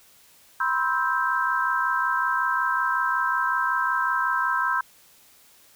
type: chord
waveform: sine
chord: C major seventh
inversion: third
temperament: just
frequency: 981.1 / 1046.5 / 1308.1 / 1569.8 Hz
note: B5 / C6 / E6 / G6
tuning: -12 / 0 / -14 / +2 cents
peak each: -28 / -27 / -27 / -25 dBFS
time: 0.6-4.81 s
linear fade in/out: 5 ms
effects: white hiss -55 dBFS RMS until 5.75 s